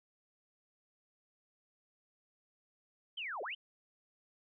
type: linear two-way sweep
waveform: sine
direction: down then up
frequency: 3194 to 370 to 3194 Hz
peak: -38 dBFS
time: 3.17-3.55 s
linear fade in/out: 10 ms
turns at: 3.42 s
effects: none